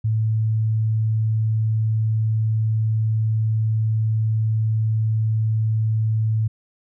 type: tone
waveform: sine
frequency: 110 Hz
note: A2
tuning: in tune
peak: -17 dBFS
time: 0.04-6.48 s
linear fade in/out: 10 ms
effects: none